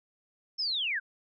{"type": "linear sweep", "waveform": "sine", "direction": "down", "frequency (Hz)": [5400, 1457], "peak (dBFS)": -28, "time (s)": [0.58, 1], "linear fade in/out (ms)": 20, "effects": []}